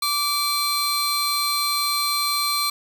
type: tone pair together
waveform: sawtooth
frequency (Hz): 1160 / 4134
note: D6 / C8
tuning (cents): -22 / -22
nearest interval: octave + minor seventh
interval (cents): 2200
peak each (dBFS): -20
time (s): 0.02-2.7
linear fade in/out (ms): 5
effects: none